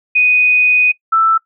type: tone pair in turn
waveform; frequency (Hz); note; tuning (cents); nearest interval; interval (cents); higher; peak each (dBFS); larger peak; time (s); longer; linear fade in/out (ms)
sine; 2489 / 1324.6; D#7 / E6; 0 / +8; major seventh; 1092; first; -8; neither; 0.15-0.92 / 1.12-1.38; first; 10
effects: noise-tail reverb RT60 0.1 s tail -20 dB re dry